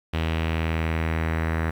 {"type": "tone with low-pass filter sweep", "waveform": "sawtooth", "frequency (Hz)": 80.9, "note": "E2", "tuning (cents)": -32, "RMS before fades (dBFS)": -25, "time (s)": [0.13, 1.71], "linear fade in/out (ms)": 10, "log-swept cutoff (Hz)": [3000, 1800], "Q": 2.6, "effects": ["8-bit"]}